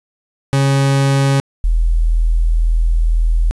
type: tone pair in turn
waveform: 40% pulse / sine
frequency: 137.5 / 40.99 Hz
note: C#3 / E1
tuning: -14 / -9 cents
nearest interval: octave + major sixth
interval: 2095 cents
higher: first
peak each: -10 dBFS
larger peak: neither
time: 0.53-1.4 / 1.64-3.51 s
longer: second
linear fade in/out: 0 ms
effects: resampled to 24000 Hz + 8-bit